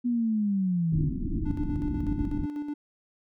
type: linear sweep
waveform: sine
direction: down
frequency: 246.9 to 143 Hz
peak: -23 dBFS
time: 0.04-1.1 s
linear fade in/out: 20 ms
type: low-pass noise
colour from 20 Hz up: pink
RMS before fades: -30 dBFS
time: 0.92-2.46 s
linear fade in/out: 5 ms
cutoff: 340 Hz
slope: 96 dB/octave
type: tone with tremolo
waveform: triangle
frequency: 293.7 Hz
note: D4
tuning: in tune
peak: -27 dBFS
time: 1.45-2.74 s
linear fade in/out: 10 ms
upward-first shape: square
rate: 8.1 Hz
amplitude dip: 45%
effects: none